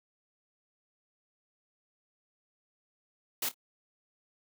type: noise with echo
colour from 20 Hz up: white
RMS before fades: -32 dBFS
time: 3.42-3.49 s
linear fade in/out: 5 ms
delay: 27 ms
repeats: 2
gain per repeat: -15 dB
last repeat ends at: 3.544 s
effects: high-pass 200 Hz 12 dB/octave